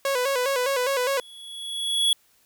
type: tone with vibrato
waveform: sawtooth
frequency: 523.3 Hz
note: C5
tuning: in tune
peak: -18 dBFS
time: 0.05-1.2 s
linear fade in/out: 2 ms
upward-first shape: square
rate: 4.9 Hz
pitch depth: 87 cents each way
type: tone with exponential growth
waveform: square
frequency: 3368 Hz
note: G#7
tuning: 24 cents sharp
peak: -17 dBFS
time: 0.88-2.13 s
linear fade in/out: 2 ms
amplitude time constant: 270 ms
effects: white hiss -62 dBFS RMS until 2.45 s